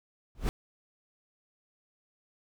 brown noise with exponential growth, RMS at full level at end -19 dBFS, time 0.35-0.49 s, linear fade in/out 0 ms, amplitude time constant 29 ms, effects none

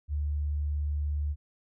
sine tone, 73.6 Hz, D2, 4 cents sharp, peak -27 dBFS, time 0.08-1.36 s, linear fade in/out 50 ms, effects none

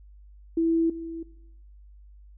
sine tone pair in turn, 329.6 / 329.6 Hz, E4 / E4, 0 / 0 cents, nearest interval unison, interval 0 cents, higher neither, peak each -20 / -32 dBFS, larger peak first, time 0.57-0.9 / 0.9-1.23 s, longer neither, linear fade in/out 5 ms, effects noise-tail reverb RT60 0.8 s tail -18 dB re dry + added 50 Hz sine -47 dBFS peak until 2.37 s

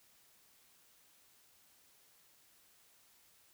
silence, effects white hiss -67 dBFS RMS until 3.53 s

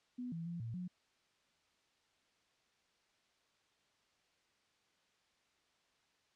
sine tone with pitch steps, 247.6 / 166 / 171.2 / 114.9 / 179.9 Hz, B3 / E3 / F3 / A#2 / F#3, +5 / +12 / -34 / -25 / -48 cents, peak -40 dBFS, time 0.18-0.88 s, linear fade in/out 10 ms, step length 140 ms, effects white hiss -75 dBFS RMS until 6.35 s + low-pass 5000 Hz 12 dB/octave

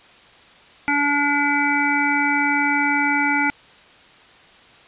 harmonic tone, 287.4 Hz, D4, 37 cents flat, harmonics 1 / 3 / 5 / 7 / 8, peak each -23 / -23 / -23 / -23 / -23 dBFS, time 0.88-3.5 s, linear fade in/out 0 ms, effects white hiss -48 dBFS RMS until 4.87 s + resampled to 8000 Hz

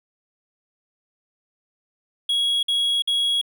triangle tone bursts, 3322 Hz, G#7, in tune, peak -17 dBFS, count 3, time 2.29-3.414 s, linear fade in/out 5 ms, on 340 ms, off 52 ms, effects none

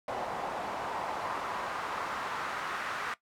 pink noise with band-pass filter sweep, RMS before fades -36 dBFS, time 0.08-3.14 s, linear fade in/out 2 ms, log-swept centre 740 to 1400 Hz, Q 1.9, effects noise-tail reverb RT60 0.1 s tail -17 dB re dry

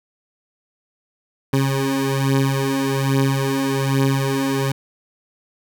20% pulse beating tone pair, 135.1 / 136.3 Hz, C#3 / C#3, -44 / -29 cents, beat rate 1.2 Hz, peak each -17 / -14 dBFS, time 1.53-4.72 s, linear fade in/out 5 ms, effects none

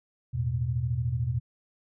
sine chord, E suspended fourth, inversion none, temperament equal, 82.41 / 110 / 123.47 Hz, E2 / A2 / B2, 0 / 0 / 0 cents, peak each -33 / -33 / -27 dBFS, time 0.33-1.4 s, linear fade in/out 20 ms, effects none

